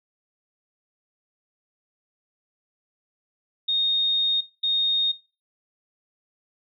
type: tone bursts at uneven times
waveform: sine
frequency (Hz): 3700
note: A#7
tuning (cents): -14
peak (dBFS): -20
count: 2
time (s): 3.68-4.41 / 4.63-5.12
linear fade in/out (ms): 10
effects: noise-tail reverb RT60 0.3 s tail -19 dB re dry